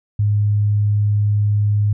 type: tone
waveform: sine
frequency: 103.83 Hz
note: G#2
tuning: in tune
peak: -13 dBFS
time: 0.19-1.93 s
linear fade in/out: 5 ms
effects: none